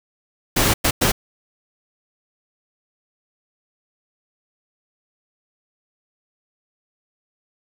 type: noise bursts at uneven times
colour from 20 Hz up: pink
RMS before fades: -17 dBFS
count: 3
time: 0.56-0.74 / 0.84-0.91 / 1.01-1.12 s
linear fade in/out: 10 ms
effects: none